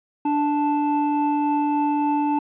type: tone pair together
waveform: triangle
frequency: 293.7 / 877.6 Hz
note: D4 / A5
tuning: 0 / -5 cents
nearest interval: octave + perfect fifth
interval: 1895 cents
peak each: -19 / -20 dBFS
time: 0.25-2.39 s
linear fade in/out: 5 ms
effects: resampled to 8000 Hz